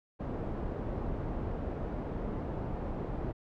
pink low-pass noise, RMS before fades -36 dBFS, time 0.19-3.33 s, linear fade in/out 20 ms, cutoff 680 Hz, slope 12 dB/octave, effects none

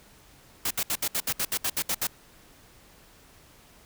white noise bursts, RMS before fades -27 dBFS, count 12, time 0.65-2.071 s, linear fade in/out 5 ms, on 57 ms, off 67 ms, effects pink hiss -55 dBFS RMS until 3.85 s

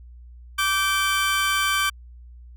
25% pulse tone pair together, 1164.6 / 1553 Hz, D6 / G6, -15 / -17 cents, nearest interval perfect fourth, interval 498 cents, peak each -19 dBFS, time 0.58-1.9 s, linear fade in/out 10 ms, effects added 60 Hz sine -41 dBFS peak until 2.56 s

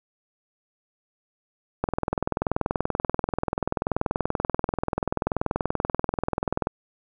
click train, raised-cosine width 1 ms, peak -9 dBFS, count 101, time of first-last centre 1.84-6.671 s, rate 20.7 Hz, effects none

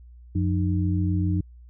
sine tone cluster, 91.4 / 178.7 / 305.1 Hz, F#2 / F3 / D#4, -21 / +40 / -34 cents, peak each -22 / -27 / -29 dBFS, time 0.35-1.41 s, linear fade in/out 5 ms, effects added 60 Hz sine -44 dBFS peak until 1.69 s

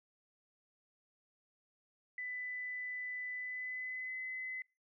sine tone with pitch glide, 1996 to 2025 Hz, B6 to B6, +18 to +43 cents, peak -39 dBFS, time 2.18-4.62 s, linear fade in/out 2 ms, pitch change +25 cents, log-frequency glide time 3.33-4.14 s, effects noise-tail reverb RT60 0.3 s tail -25 dB re dry

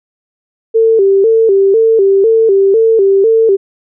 sine tone with vibrato, 419.3 Hz, G#4, 17 cents sharp, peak -5 dBFS, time 0.74-3.57 s, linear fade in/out 20 ms, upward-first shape square, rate 2 Hz, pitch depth 120 cents each way, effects none

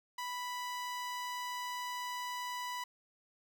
sawtooth tone with notch filter, 987.8 Hz, B5, in tune, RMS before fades -40 dBFS, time 0.18-2.84 s, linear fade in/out 5 ms, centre 11000 Hz, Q 1.8, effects none

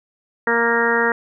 harmonic tone, 233.1 Hz, A#3, in tune, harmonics 1 / 2 / 3 / 4 / 5 / 6 / 7 / 8, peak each -26 / -20 / -30 / -23 / -28 / -23 / -23 / -21 dBFS, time 0.47-1.12 s, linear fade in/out 2 ms, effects none

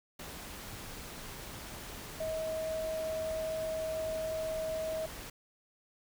sine tone in noise, 637 Hz, D#5, 41 cents sharp, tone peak -33 dBFS, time 2.2-5.06 s, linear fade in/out 5 ms, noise pink, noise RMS -45 dBFS, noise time 0.19-5.3 s, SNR +9 dB, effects none

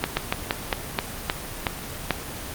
slowing click train, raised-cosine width 0.3 ms, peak -4 dBFS, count 9, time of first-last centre 0.04-2.107 s, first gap 130 ms, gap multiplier 1.19, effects pink hiss -34 dBFS RMS until 2.54 s + Opus 24 kbps

